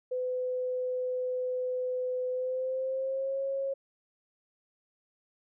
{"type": "tone with pitch glide", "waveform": "sine", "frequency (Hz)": [505, 544.4], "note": ["B4", "C#5"], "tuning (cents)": [39, -31], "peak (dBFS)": -29, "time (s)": [0.11, 3.74], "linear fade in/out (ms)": 10, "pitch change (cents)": 130, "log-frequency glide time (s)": [2.3, 3.41], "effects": []}